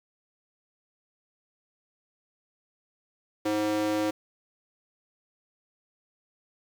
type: tone with high-pass filter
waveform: square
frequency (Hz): 105.7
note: G#2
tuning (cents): +31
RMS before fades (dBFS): -27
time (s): 3.45-4.11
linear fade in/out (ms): 10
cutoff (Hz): 390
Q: 7.7
effects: low-pass 9000 Hz 12 dB/octave + 8-bit